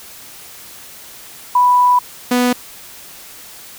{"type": "tone pair in turn", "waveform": ["sine", "sawtooth"], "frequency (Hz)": [987.8, 246.9], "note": ["B5", "B3"], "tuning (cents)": [0, 0], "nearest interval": "2 octaves", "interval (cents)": 2400, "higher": "first", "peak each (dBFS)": -8, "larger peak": "neither", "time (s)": [[1.55, 1.99], [2.31, 2.53]], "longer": "first", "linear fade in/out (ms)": 5, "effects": ["white hiss -37 dBFS RMS until 3.78 s"]}